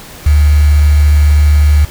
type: tone with quantisation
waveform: sine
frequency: 73.9 Hz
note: D2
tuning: 11 cents sharp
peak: -4 dBFS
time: 0.26-1.85 s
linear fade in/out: 5 ms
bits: 4
effects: pink hiss -32 dBFS RMS until 1.9 s